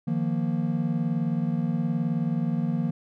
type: chord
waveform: triangle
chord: Eb suspended second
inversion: none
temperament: equal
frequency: 155.56 / 174.61 / 233.1 Hz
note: Eb3 / F3 / Bb3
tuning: 0 / 0 / 0 cents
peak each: -26 dBFS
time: 0.07-2.91 s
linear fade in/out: 10 ms
effects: none